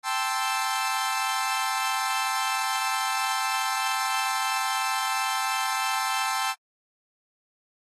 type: chord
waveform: sawtooth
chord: A minor seventh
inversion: third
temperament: equal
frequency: 784 / 880 / 1046.5 / 1318.5 Hz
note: G5 / A5 / C6 / E6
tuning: 0 / 0 / 0 / 0 cents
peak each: -27 dBFS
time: 0.03-6.55 s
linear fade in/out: 50 ms
effects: AAC 32 kbps